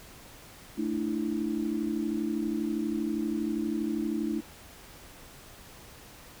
sine chord, A suspended fourth, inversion none, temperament equal with one note detuned, 220 / 297.1 / 329.6 Hz, A3 / D4 / E4, 0 / +20 / 0 cents, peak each -32 dBFS, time 0.77-4.41 s, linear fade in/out 20 ms, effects pink hiss -50 dBFS RMS until 6.4 s

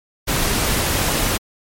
pink noise, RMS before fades -19 dBFS, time 0.27-1.38 s, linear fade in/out 20 ms, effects MP3 64 kbps

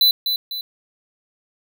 square tone with echo, 4000 Hz, B7, 21 cents sharp, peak -12 dBFS, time 0.01-0.11 s, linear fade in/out 2 ms, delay 250 ms, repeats 2, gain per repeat -7 dB, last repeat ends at 0.61 s, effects none

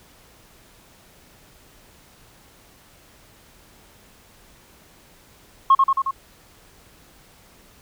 sine tone with echo, 1082 Hz, C#6, 42 cents flat, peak -8 dBFS, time 5.7-5.75 s, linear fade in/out 5 ms, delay 90 ms, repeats 4, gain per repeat -3 dB, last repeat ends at 6.11 s, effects tanh soft clip ceiling -6 dBFS + pink hiss -52 dBFS RMS until 7.81 s

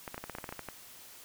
clicks, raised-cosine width 0.5 ms, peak -24 dBFS, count 12, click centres 0.078 / 0.144 / 0.179 / 0.24 / 0.297 / 0.351 / 0.385 / 0.442 / 0.491 / 0.525 / 0.593 / 0.687 s, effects white hiss -52 dBFS RMS until 1.24 s

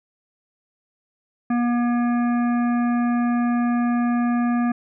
harmonic tone with a mistuned harmonic, 240 Hz, B3, 49 cents flat, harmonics 1 / 3 / 5 / 7 / 9 / 10, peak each -18 / -29 / -32 / -35 / -46 / -45 dBFS, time 1.5-4.72 s, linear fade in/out 5 ms, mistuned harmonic 10, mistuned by +19 cents, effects none

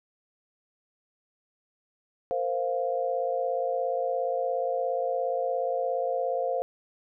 sine chord, Bb suspended second, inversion none, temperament equal, 466.2 / 523.3 / 698.5 Hz, Bb4 / C5 / F5, 0 / 0 / 0 cents, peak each -33 / -28 / -30 dBFS, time 2.31-6.62 s, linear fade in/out 0 ms, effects none

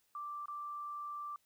sine tone with dropouts, 1174.7 Hz, D6, in tune, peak -40 dBFS, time 0.15-1.36 s, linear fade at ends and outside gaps 2 ms, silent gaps 0.458-0.482 s, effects white hiss -75 dBFS RMS until 1.45 s

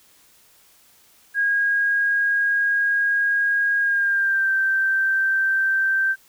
sine tone with pitch glide, 1635 to 1563 Hz, G#6 to G6, -28 to -6 cents, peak -17 dBFS, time 1.34-6.16 s, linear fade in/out 50 ms, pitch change -78 cents, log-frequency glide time 3.79-4.52 s, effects white hiss -55 dBFS RMS until 6.28 s

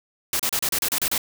white noise bursts, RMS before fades -23 dBFS, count 9, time 0.33-1.179 s, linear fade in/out 2 ms, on 65 ms, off 33 ms, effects none

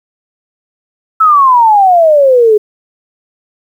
sine exponential sweep, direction down, 1324 to 413.3 Hz, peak -3 dBFS, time 1.2-2.58 s, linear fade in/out 10 ms, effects 7-bit

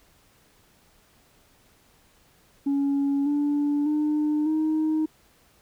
sine tone with pitch steps, 280 / 290.4 / 301.1 / 312.3 Hz, C#4 / D4 / D4 / D#4, +18 / -19 / +43 / +7 cents, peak -19 dBFS, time 2.66-5.06 s, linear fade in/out 10 ms, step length 600 ms, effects tanh soft clip ceiling -19 dBFS + pink hiss -60 dBFS RMS until 5.61 s

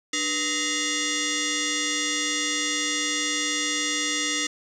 sine tone with frequency modulation, 1864.7 Hz, A#6, in tune, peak -23 dBFS, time 0.13-4.47 s, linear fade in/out 5 ms, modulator 784 Hz, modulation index 6.9, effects 9-bit

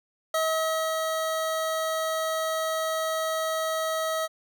25% pulse tone with ADSR envelope, 640 Hz, D#5, 49 cents sharp, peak -19 dBFS, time 0.34-4.28 s, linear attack 4 ms, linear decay 590 ms, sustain -3 dB, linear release 33 ms, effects none

